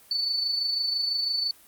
sine tone with amplitude modulation, 4489 Hz, C#8, 21 cents sharp, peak -22 dBFS, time 0.11-1.51 s, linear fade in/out 2 ms, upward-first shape sine, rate 26 Hz, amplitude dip 45%, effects white hiss -54 dBFS RMS until 1.67 s + Opus 32 kbps

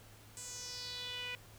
sawtooth tone with band-pass filter sweep, 493.9 Hz, B4, in tune, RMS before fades -44 dBFS, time 0.37-1.35 s, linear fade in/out 0 ms, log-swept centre 8000 to 2500 Hz, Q 4.2, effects added 106 Hz sine -59 dBFS peak until 1.58 s + pink hiss -59 dBFS RMS until 1.58 s

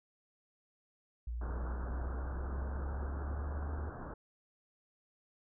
sine linear sweep, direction up, 58.27 to 75.5 Hz, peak -36 dBFS, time 1.27-3.9 s, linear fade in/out 5 ms
pink low-pass noise, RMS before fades -45 dBFS, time 1.41-4.14 s, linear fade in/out 5 ms, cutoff 1600 Hz, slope 96 dB/octave
effects none

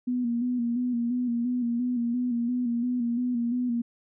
sine tone with vibrato, 241.8 Hz, B3, 36 cents flat, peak -24 dBFS, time 0.07-3.82 s, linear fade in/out 10 ms, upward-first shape square, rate 2.9 Hz, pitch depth 44 cents each way, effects none

